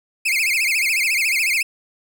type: tone with vibrato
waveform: 40% pulse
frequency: 2349 Hz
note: D7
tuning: in tune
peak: -16 dBFS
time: 0.25-1.63 s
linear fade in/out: 10 ms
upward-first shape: sine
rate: 14 Hz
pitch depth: 210 cents each way
effects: none